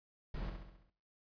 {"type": "noise with echo", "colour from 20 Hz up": "brown", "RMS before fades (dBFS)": -41, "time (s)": [0.34, 0.5], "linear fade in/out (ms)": 5, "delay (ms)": 67, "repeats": 6, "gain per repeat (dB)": -5, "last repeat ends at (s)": 0.902, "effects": ["noise-tail reverb RT60 0.5 s tail -19 dB re dry", "resampled to 11025 Hz"]}